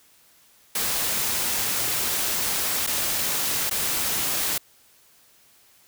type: noise with dropouts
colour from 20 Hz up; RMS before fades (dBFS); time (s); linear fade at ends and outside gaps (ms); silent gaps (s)
white; -25; 0.75-4.58; 5; 2.866-2.872 / 3.697-3.71
effects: white hiss -57 dBFS RMS until 5.87 s